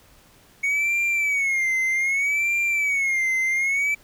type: tone with vibrato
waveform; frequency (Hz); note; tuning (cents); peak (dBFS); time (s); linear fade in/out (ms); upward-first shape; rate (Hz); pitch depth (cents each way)
triangle; 2217; C#7; 0; -18; 0.63-3.95; 10; sine; 0.64; 120
effects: pink hiss -54 dBFS RMS until 4.03 s